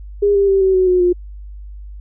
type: tone with pitch steps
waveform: sine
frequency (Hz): 407 / 397.9 / 389.1 / 380.4 / 371.9 / 363.6 / 355.5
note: G#4 / G4 / G4 / F#4 / F#4 / F#4 / F4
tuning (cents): -35 / +26 / -13 / +48 / +9 / -30 / +31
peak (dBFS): -10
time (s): 0.22-1.13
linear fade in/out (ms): 10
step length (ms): 130
effects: added 50 Hz sine -30 dBFS peak until 2 s